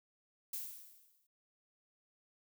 violet noise with exponential decay, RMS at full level -39 dBFS, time 0.53-1.27 s, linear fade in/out 5 ms, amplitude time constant 160 ms, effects none

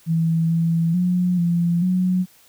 sine tone with pitch steps, 163.9 / 165.9 / 179.6 / 171.5 / 183.1 Hz, E3 / E3 / F3 / F3 / F#3, -10 / +11 / +49 / -31 / -18 cents, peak -16 dBFS, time 0.06-2.26 s, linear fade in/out 50 ms, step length 440 ms, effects white hiss -53 dBFS RMS until 2.48 s

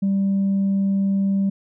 sine tone, 196 Hz, G3, in tune, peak -15 dBFS, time 0.02-1.5 s, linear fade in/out 10 ms, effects tanh soft clip ceiling -15 dBFS

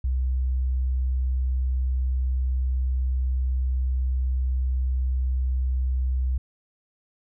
sine tone, 64 Hz, C2, 38 cents flat, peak -21 dBFS, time 0.04-6.38 s, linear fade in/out 5 ms, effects none

